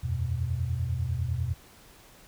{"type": "chord", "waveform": "sine", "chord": "E suspended second", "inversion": "none", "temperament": "equal", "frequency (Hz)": [82.41, 92.5, 123.47], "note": ["E2", "F#2", "B2"], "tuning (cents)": [0, 0, 0], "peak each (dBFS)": [-31, -32, -30], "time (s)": [0.03, 1.54], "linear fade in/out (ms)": 10, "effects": ["pink hiss -54 dBFS RMS until 2.27 s"]}